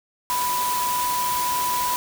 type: tone in noise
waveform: sine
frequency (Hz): 987.8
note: B5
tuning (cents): 0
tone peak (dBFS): -22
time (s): 0.3-1.96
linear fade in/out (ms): 0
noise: white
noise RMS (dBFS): -28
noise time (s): 0.3-1.96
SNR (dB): +3
effects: none